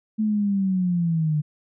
sine linear sweep, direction down, 218.8 to 148.2 Hz, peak -19 dBFS, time 0.18-1.42 s, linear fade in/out 20 ms, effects none

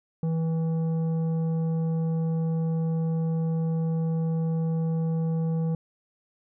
triangle tone with tanh clipping, 162.7 Hz, E3, 22 cents flat, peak -25 dBFS, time 0.23-5.75 s, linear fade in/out 2 ms, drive 13 dB, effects none

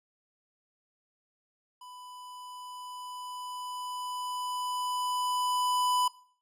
square tone with level ramp, 996 Hz, B5, 14 cents sharp, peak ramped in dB -47 to -25 dBFS, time 1.81-6.08 s, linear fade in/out 5 ms, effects noise-tail reverb RT60 0.5 s tail -20 dB re dry + resampled to 32000 Hz

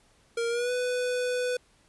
square tone with pitch glide, 466.2 to 496.8 Hz, A#4 to B4, 0 to +10 cents, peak -27 dBFS, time 0.37-1.57 s, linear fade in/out 5 ms, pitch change +110 cents, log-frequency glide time 0.49-0.71 s, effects pink hiss -63 dBFS RMS until 1.88 s + resampled to 24000 Hz

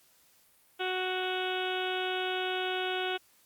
harmonic tone, 370 Hz, F#4, in tune, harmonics 1 / 2 / 3 / 4 / 5 / 6 / 7 / 8 / 9 / 10, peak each -34 / -36 / -45 / -37 / -49 / -44 / -41 / -40 / -41 / -45 dBFS, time 0.79-3.18 s, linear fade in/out 20 ms, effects white hiss -64 dBFS RMS until 3.45 s + Opus 48 kbps

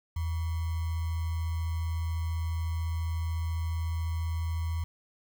sine tone with sample-and-hold, 82.1 Hz, E2, 6 cents flat, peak -28 dBFS, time 0.16-4.84 s, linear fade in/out 5 ms, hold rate 1050 Hz, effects none

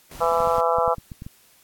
pink noise, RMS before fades -41 dBFS, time 0.11-0.61 s, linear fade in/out 5 ms
harmonic tone, 167 Hz, E3, 23 cents sharp, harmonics 3 / 4 / 5 / 6 / 7 / 8, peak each -23 / -24 / -25 / -26 / -26 / -27 dBFS, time 0.2-0.95 s, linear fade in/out 20 ms
clicks, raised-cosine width 5 ms, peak -23 dBFS, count 9, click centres 0.404 / 0.474 / 0.583 / 0.785 / 0.879 / 0.983 / 1.118 / 1.221 / 1.265 s
effects white hiss -56 dBFS RMS until 1.63 s + AAC 64 kbps

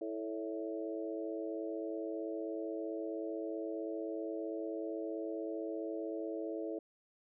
harmonic tone with a mistuned harmonic, 109.3 Hz, A2, 11 cents flat, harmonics 3 / 4 / 5 / 6, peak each -40 / -42 / -44 / -46 dBFS, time 0.01-6.79 s, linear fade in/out 5 ms, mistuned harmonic 5, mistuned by +43 cents, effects none

